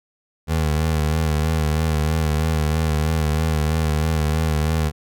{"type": "tone with vibrato", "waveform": "25% pulse", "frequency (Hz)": 77.9, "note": "D#2", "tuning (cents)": 3, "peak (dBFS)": -14, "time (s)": [0.47, 4.92], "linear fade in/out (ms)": 50, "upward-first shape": "sine", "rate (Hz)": 3.1, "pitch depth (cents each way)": 53, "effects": []}